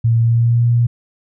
sine tone with pitch glide, 115.3 to 118.88 Hz, A#2 to A#2, -19 to +34 cents, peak -10 dBFS, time 0.04-0.87 s, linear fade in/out 10 ms, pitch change +53 cents, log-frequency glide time 0.19-0.64 s, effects none

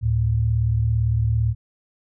sine tone pair together, 73.47 / 111.2 Hz, D2 / A2, +1 / +19 cents, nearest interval perfect fifth, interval 718 cents, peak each -23 / -18 dBFS, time 0.01-1.55 s, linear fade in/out 50 ms, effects none

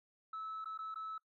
sine tone with dropouts, 1303 Hz, E6, 20 cents flat, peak -39 dBFS, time 0.33-1.18 s, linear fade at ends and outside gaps 5 ms, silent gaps 0.645-0.656 / 0.777-0.788 / 0.944-0.957 s, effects noise-tail reverb RT60 0.1 s tail -22 dB re dry + tanh soft clip ceiling -38 dBFS

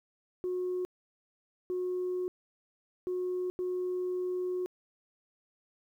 sine tone bursts at uneven times, 363.8 Hz, F#4, 29 cents flat, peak -29 dBFS, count 4, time 0.44-0.85 / 1.7-2.28 / 3.07-3.5 / 3.59-4.66 s, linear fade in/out 0 ms, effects tanh soft clip ceiling -27 dBFS + 11-bit

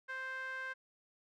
sawtooth tone with band-pass filter, 523.3 Hz, C5, in tune, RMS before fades -42 dBFS, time 0.08-0.74 s, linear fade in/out 20 ms, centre 1600 Hz, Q 4.4, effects none

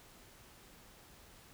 silence, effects pink hiss -59 dBFS RMS until 1.53 s

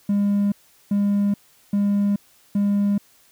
triangle tone bursts, 202.5 Hz, G#3, 43 cents flat, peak -14 dBFS, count 4, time 0.09-2.98 s, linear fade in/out 5 ms, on 430 ms, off 390 ms, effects tanh soft clip ceiling -11 dBFS + white hiss -56 dBFS RMS until 3.31 s

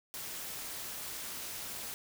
white noise with amplitude modulation, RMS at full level -39 dBFS, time 0.14-1.94 s, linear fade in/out 0 ms, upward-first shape sine, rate 293 Hz, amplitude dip 60%, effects none

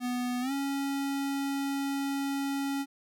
square tone with pitch glide, 246.9 to 277.1 Hz, B3 to C#4, 0 to -1 cents, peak -30 dBFS, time 0-2.86 s, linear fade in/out 50 ms, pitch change +199 cents, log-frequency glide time 0.41-0.52 s, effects none

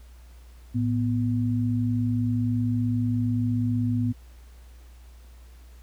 sine tone pair together, 110.5 / 246.2 Hz, A2 / B3, +8 / -5 cents, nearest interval octave + major second, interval 1387 cents, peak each -24 / -25 dBFS, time 0.74-4.13 s, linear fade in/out 20 ms, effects added 60 Hz sine -45 dBFS peak until 5.82 s + pink hiss -59 dBFS RMS until 5.82 s

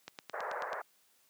click train, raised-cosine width 0.2 ms, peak -25 dBFS, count 7, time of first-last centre 0.08-0.731 s, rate 9.22 Hz
pink band-pass noise, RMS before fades -39 dBFS, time 0.33-0.82 s, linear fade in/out 10 ms, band 480 to 1800 Hz, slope 48 dB/octave
effects white hiss -69 dBFS RMS until 1.29 s + high-pass 150 Hz 12 dB/octave

